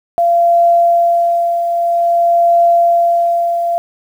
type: tone with tremolo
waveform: sine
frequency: 686 Hz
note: F5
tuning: 31 cents flat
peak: -6 dBFS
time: 0.18-3.78 s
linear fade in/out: 0 ms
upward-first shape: triangle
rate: 0.51 Hz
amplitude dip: 55%
effects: 7-bit